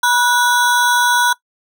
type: ring-modulated tone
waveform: square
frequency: 1221 Hz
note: D#6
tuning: 33 cents flat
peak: -9 dBFS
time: 0.03-1.33 s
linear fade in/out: 5 ms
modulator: 253 Hz
effects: noise-tail reverb RT60 0.1 s tail -20 dB re dry